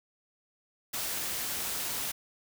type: noise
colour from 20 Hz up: white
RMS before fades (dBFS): -34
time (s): 0.93-2.12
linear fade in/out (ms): 10
effects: none